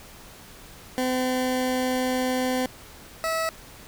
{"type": "tone pair in turn", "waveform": "20% pulse", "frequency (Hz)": [255.3, 649.3], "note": ["C4", "E5"], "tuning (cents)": [-42, -26], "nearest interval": "octave + major third", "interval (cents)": 1616, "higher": "second", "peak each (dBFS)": [-18, -19], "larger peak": "first", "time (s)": [[0.98, 2.66], [3.24, 3.49]], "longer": "first", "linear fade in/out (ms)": 0, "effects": ["pink hiss -46 dBFS RMS until 3.87 s"]}